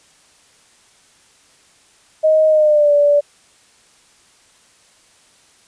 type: tone with pitch glide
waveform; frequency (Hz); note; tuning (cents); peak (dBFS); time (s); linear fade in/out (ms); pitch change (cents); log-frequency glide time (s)
sine; 626 to 580.7; D#5 to D5; +10 to -20; -9; 2.23-3.21; 20; -130; 2.48-2.93
effects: white hiss -52 dBFS RMS until 5.67 s + resampled to 22050 Hz